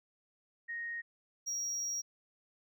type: tone pair in turn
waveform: sine / triangle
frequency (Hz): 1866 / 5663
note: A#6 / F8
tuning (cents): +1 / +23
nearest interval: octave + perfect fifth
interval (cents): 1922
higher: second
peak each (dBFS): -37 / -33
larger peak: second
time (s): 0.68-1.02 / 1.46-2.02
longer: second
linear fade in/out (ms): 20
effects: none